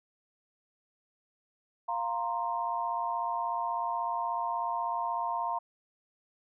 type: chord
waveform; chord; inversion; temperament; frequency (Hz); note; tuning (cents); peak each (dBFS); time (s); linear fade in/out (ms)
sine; F suspended fourth; none; just; 698.5 / 931.3 / 1047.7; F5 / Bb5 / C6; 0 / -2 / +2; -35 / -32 / -35; 1.88-5.59; 10
effects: none